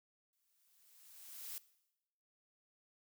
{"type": "noise with exponential growth", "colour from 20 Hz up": "blue", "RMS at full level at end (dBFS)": -44, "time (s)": [0.33, 1.58], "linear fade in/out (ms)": 0, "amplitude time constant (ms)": 270, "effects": ["noise-tail reverb RT60 0.9 s tail -19 dB re dry"]}